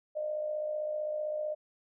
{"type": "tone with amplitude modulation", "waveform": "sine", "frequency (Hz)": 609, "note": "D#5", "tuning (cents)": -37, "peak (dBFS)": -29, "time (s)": [0.15, 1.55], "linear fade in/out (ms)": 20, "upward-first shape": "sine", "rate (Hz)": 55.6, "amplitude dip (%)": 50, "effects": []}